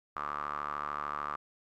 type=tone with band-pass filter; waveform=sawtooth; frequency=73.42 Hz; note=D2; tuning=in tune; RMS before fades=-37 dBFS; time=0.16-1.36 s; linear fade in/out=5 ms; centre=1200 Hz; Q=8.9; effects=none